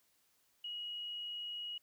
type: tone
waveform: sine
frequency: 2900 Hz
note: F#7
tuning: 35 cents flat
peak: -40 dBFS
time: 0.64-1.78 s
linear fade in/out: 5 ms
effects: white hiss -74 dBFS RMS until 1.82 s